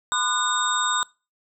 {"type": "tone cluster", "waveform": "sine", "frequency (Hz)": [1014, 1215, 1474, 3682, 7660], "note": ["B5", "D#6", "F#6", "A#7", "A#8"], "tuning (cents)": [45, -42, -7, -22, 46], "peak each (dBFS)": -27, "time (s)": [0.12, 1.03], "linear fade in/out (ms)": 0, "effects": ["noise-tail reverb RT60 0.3 s tail -23 dB re dry"]}